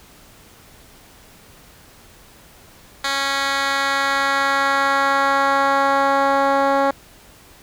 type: tone with band-pass filter sweep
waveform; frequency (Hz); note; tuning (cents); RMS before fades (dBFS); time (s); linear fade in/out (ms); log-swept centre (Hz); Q
10% pulse; 275.7; C#4; -9; -18; 3.04-6.91; 5; 3200 to 620; 0.91
effects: pink hiss -47 dBFS RMS until 7.62 s